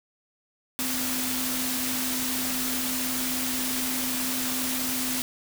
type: tone in noise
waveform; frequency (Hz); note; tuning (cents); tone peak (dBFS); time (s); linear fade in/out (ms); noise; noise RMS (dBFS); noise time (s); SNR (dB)
sine; 255.2; C4; -43; -32; 0.79-5.22; 0; white; -29; 0.79-5.22; -6
effects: none